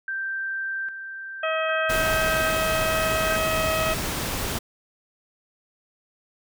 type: tone with tremolo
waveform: sine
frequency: 1568 Hz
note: G6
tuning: in tune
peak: -26 dBFS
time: 0.08-3.36 s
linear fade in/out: 2 ms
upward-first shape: square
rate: 0.62 Hz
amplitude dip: 55%
type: harmonic tone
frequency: 638 Hz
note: D#5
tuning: 43 cents sharp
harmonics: 1 / 2 / 3 / 4 / 5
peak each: -25 / -28 / -33 / -31 / -36 dBFS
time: 1.43-3.94 s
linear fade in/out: 5 ms
type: noise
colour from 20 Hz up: pink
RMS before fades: -28 dBFS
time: 1.89-4.59 s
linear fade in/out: 10 ms
effects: none